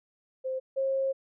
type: tone pair in turn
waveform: sine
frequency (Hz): 522 / 537.3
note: C5 / C5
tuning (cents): -4 / +46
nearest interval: minor second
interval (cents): 50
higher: second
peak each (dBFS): -29 / -25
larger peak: second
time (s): 0.44-0.6 / 0.76-1.13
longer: second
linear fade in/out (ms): 20
effects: none